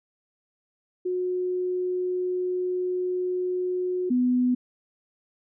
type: tone pair in turn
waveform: sine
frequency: 363.8 / 249.3 Hz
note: F#4 / B3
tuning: -29 / +16 cents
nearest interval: perfect fifth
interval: 655 cents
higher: first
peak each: -24 / -19 dBFS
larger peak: second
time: 1.05-4.1 / 4.1-4.55 s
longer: first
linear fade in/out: 10 ms
effects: none